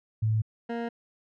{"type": "tone pair in turn", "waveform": ["sine", "20% pulse"], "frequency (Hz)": [109.5, 233.8], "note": ["A2", "A#3"], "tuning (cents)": [-8, 5], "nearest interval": "octave + minor second", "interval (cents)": 1313, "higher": "second", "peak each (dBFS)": [-22, -25], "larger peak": "first", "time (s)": [[0.22, 0.42], [0.69, 0.89]], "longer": "neither", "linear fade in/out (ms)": 10, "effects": ["low-pass 2000 Hz 12 dB/octave"]}